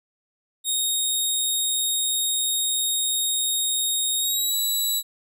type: tone with pitch glide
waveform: 15% pulse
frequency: 3729 to 3923 Hz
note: A#7 to B7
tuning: 0 to -12 cents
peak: -15 dBFS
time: 0.64-5.03 s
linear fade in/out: 50 ms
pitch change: +88 cents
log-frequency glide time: 4.19-4.57 s
effects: none